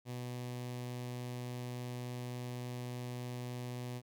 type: tone with notch filter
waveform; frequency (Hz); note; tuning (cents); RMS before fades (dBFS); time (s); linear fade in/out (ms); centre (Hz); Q
sawtooth; 123.47; B2; 0; -42; 0.05-4.02; 50; 1400; 2
effects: none